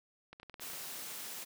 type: clicks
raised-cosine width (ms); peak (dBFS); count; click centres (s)
0.3; -33; 9; 0.33 / 0.399 / 0.431 / 0.497 / 0.542 / 0.597 / 0.637 / 0.701 / 0.735
type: high-pass noise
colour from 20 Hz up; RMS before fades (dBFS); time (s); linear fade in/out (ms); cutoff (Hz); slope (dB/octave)
white; -44; 0.6-1.45; 20; 130; 48
effects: none